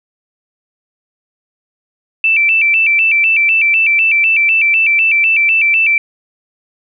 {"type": "tone with vibrato", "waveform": "sine", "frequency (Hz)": 2489, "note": "D#7", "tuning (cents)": 0, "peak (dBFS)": -8, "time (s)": [2.24, 5.98], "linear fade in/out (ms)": 2, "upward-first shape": "square", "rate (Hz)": 4, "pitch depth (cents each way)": 110, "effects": []}